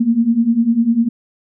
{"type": "beating tone pair", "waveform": "sine", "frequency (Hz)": [225.3, 235.3], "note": ["A3", "A#3"], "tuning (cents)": [41, 16], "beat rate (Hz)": 10, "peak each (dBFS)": [-16, -13], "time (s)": [0, 1.09], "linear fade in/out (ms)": 10, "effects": []}